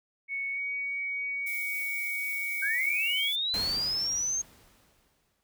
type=tone with pitch glide; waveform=sine; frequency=2217 to 2249 Hz; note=C#7 to C#7; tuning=0 to +24 cents; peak=-30 dBFS; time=0.28-3.33 s; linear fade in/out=50 ms; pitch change=+24 cents; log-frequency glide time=0.52-0.6 s
type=noise; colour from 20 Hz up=violet; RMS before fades=-41 dBFS; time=1.46-3.36 s; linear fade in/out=10 ms
type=linear sweep; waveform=sine; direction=up; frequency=1538 to 6470 Hz; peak=-27 dBFS; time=2.62-4.42 s; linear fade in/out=10 ms
type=noise with exponential decay; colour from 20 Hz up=pink; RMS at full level=-36 dBFS; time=3.54-5.43 s; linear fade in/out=0 ms; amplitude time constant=410 ms
effects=none

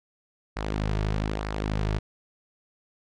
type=tone with flanger; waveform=sawtooth; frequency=52.3 Hz; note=G#1; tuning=13 cents sharp; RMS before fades=-28 dBFS; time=0.56-1.99 s; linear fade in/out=10 ms; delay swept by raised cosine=0.29 to 3.89 ms; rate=1.1 Hz; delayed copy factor=-0.5; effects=low-pass 5000 Hz 12 dB/octave

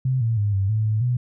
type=tone with pitch steps; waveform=sine; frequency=130 / 114 / 103.1 / 97.4 / 108.8 / 108 / 123.3 Hz; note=C3 / A#2 / G#2 / G2 / A2 / A2 / B2; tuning=-11 / -38 / -12 / -11 / -19 / -32 / -2 cents; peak=-18 dBFS; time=0.05-1.17 s; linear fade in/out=5 ms; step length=160 ms; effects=none

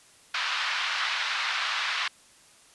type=band-pass noise; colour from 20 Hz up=pink; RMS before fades=-29 dBFS; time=0.34-2.08 s; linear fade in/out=5 ms; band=1100 to 4400 Hz; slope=24 dB/octave; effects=white hiss -56 dBFS RMS until 2.74 s + resampled to 24000 Hz

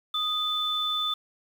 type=tone pair together; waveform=sine; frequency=1244.5 / 3520 Hz; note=D#6 / A7; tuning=0 / 0 cents; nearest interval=octave + tritone; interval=1800 cents; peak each=-31 / -26 dBFS; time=0.14-1.14 s; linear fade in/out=5 ms; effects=8-bit

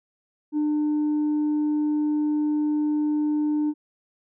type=tone with tanh clipping; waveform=sine; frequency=300 Hz; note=D4; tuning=37 cents sharp; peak=-21 dBFS; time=0.52-3.74 s; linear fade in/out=50 ms; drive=1 dB; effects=none

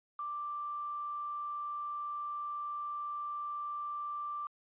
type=tone with quantisation; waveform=sine; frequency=1177 Hz; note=D6; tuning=3 cents sharp; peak=-36 dBFS; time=0.19-4.47 s; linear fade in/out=2 ms; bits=9; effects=resampled to 8000 Hz

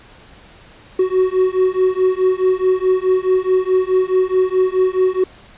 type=beating tone pair; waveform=triangle; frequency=370 / 374.7 Hz; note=F#4 / F#4; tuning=0 / +22 cents; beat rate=4.7 Hz; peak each=-14 dBFS; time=0.99-5.24 s; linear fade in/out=5 ms; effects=pink hiss -44 dBFS RMS until 5.57 s + resampled to 8000 Hz

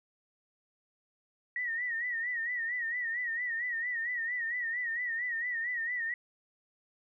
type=tone with vibrato; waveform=sine; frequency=1899 Hz; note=A#6; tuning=32 cents sharp; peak=-31 dBFS; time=1.56-6.14 s; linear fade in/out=2 ms; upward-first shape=sine; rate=4.4 Hz; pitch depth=89 cents each way; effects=none

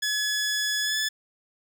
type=tone with pitch glide; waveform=15% pulse; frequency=1700 to 1728.7 Hz; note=G#6 to A6; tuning=+40 to -31 cents; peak=-18 dBFS; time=0.02-1.09 s; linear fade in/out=10 ms; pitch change=+29 cents; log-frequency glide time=0.82-0.97 s; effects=none

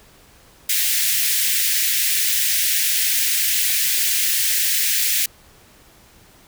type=high-pass noise; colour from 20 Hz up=white; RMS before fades=-19 dBFS; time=0.69-5.26 s; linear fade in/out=5 ms; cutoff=1700 Hz; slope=48 dB/octave; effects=pink hiss -50 dBFS RMS until 6.47 s

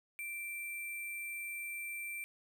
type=tone with sample-and-hold; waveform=sine; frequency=2349 Hz; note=D7; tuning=in tune; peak=-39 dBFS; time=0.19-2.24 s; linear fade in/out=0 ms; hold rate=11025 Hz; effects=none

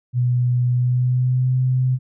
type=tone with pitch glide; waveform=sine; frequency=123.47 to 128.27 Hz; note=B2 to C3; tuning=0 to -34 cents; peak=-15 dBFS; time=0.13-1.99 s; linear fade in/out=50 ms; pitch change=+66 cents; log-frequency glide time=0.72-1.54 s; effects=none

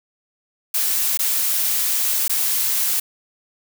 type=noise with dropouts; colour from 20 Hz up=blue; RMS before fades=-20 dBFS; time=0.74-3 s; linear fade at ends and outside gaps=5 ms; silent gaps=1.174-1.191 / 2.28-2.295 s; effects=none

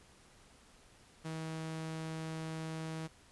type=tone; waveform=sawtooth; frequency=160 Hz; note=D#3; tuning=49 cents sharp; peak=-35 dBFS; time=1.24-3.08 s; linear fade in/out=20 ms; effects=pink hiss -62 dBFS RMS until 3.31 s + resampled to 24000 Hz

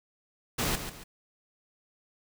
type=noise with echo; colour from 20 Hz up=pink; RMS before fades=-29 dBFS; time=0.58-0.76 s; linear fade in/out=10 ms; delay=140 ms; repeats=2; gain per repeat=-9 dB; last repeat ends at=1.04 s; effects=none

